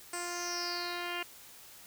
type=tone with low-pass filter sweep; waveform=10% pulse; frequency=350.2 Hz; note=F4; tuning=5 cents sharp; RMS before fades=-37 dBFS; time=0.13-1.23 s; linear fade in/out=5 ms; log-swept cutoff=8300 to 2900 Hz; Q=7.5; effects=white hiss -53 dBFS RMS until 1.86 s